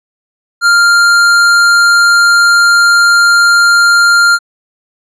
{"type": "tone", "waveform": "square", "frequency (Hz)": 1397, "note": "F6", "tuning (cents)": 0, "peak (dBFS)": -5, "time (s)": [0.61, 4.39], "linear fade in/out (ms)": 50, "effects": ["low-pass 8000 Hz 12 dB/octave"]}